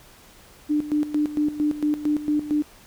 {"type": "tone with tremolo", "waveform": "sine", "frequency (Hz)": 298.6, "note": "D4", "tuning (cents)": 29, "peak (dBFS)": -18, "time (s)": [0.69, 2.63], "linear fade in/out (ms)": 20, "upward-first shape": "square", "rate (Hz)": 4.4, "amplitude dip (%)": 75, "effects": ["pink hiss -50 dBFS RMS until 2.86 s"]}